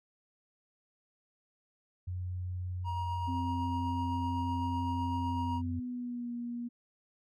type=tone; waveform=sine; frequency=90.6 Hz; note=F#2; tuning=36 cents flat; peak=-34 dBFS; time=2.07-5.8 s; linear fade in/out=10 ms
type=tone with tremolo; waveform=triangle; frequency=948 Hz; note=A#5; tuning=29 cents sharp; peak=-32 dBFS; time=2.84-5.62 s; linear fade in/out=50 ms; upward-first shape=sine; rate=7.9 Hz; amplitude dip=25%
type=tone with pitch glide; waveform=sine; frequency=260.5 to 238.9 Hz; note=C4 to A#3; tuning=-7 to +43 cents; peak=-35 dBFS; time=3.27-6.69 s; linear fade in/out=20 ms; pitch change=-150 cents; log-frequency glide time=5.25-6.32 s
effects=none